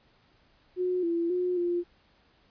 sine tone with pitch steps, 363.5 / 338.1 / 360.5 / 349 Hz, F#4 / E4 / F#4 / F4, -31 / +44 / -45 / -1 cents, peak -25 dBFS, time 0.76-1.84 s, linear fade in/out 50 ms, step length 270 ms, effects pink hiss -64 dBFS RMS until 2.5 s + resampled to 11025 Hz

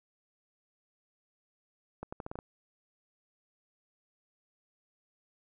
accelerating click train, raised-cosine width 1 ms, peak -25 dBFS, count 7, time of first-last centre 2.03-2.389 s, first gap 95 ms, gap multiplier 0.81, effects none

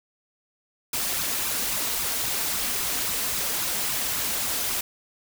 white noise with flanger, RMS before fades -27 dBFS, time 0.93-4.81 s, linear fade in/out 5 ms, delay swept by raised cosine 0.77 to 4.47 ms, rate 3.7 Hz, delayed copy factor +0.5, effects none

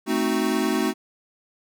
square chord, A diminished seventh, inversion none, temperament equal, 220 / 261.6 / 311.1 / 370 Hz, A3 / C4 / Eb4 / Gb4, 0 / 0 / 0 / 0 cents, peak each -27 dBFS, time 0.06-0.94 s, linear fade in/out 50 ms, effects none

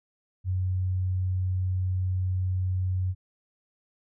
sine tone, 92.5 Hz, F#2, in tune, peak -24 dBFS, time 0.44-3.15 s, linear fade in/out 50 ms, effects none

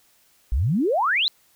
sine exponential sweep, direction up, 51.9 to 4186 Hz, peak -18 dBFS, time 0.52-1.28 s, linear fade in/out 0 ms, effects white hiss -60 dBFS RMS until 1.55 s

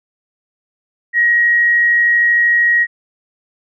sine tone with amplitude modulation, 1894 Hz, A#6, 27 cents sharp, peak -8 dBFS, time 1.13-2.87 s, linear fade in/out 50 ms, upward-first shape sine, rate 113 Hz, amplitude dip 25%, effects none

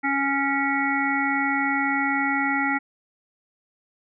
harmonic tone, 277.2 Hz, C#4, in tune, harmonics 1 / 3 / 5 / 7 / 8, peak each -26 / -27 / -28 / -26 / -29 dBFS, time 0.03-2.79 s, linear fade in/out 20 ms, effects none

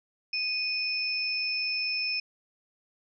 sine tone pair together, 2489 / 5274 Hz, D#7 / E8, 0 / 0 cents, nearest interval octave + minor second, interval 1300 cents, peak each -30 / -30 dBFS, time 0.33-2.2 s, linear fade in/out 5 ms, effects none

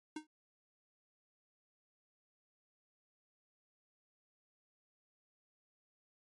square tone with exponential decay, 308.3 Hz, D#4, 16 cents flat, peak -38 dBFS, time 0.16-0.27 s, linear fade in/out 5 ms, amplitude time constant 23 ms, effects MP3 48 kbps

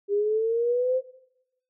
sine linear sweep, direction up, 400 to 523.3 Hz, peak -21 dBFS, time 0.08-1.02 s, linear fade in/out 50 ms, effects noise-tail reverb RT60 0.9 s tail -19 dB re dry

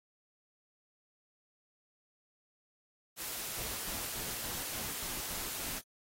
white noise, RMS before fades -40 dBFS, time 3.16-5.82 s, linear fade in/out 50 ms
pink noise bursts, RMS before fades -46 dBFS, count 8, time 3.57-5.793 s, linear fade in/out 10 ms, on 200 ms, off 89 ms
effects AAC 48 kbps

